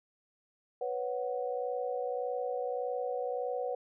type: chord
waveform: sine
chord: B suspended second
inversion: none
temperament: just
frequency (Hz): 493.9 / 555.6 / 740.8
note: B4 / C#5 / F#5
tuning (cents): 0 / +4 / +2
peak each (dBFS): -34 / -38 / -38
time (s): 0.81-3.75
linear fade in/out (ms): 5
effects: none